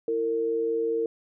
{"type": "tone pair together", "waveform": "sine", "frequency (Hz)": [332.1, 457], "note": ["E4", "A#4"], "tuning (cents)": [13, -34], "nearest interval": "tritone", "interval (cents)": 553, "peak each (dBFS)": [-32, -24], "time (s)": [0.08, 1.06], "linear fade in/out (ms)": 2, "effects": []}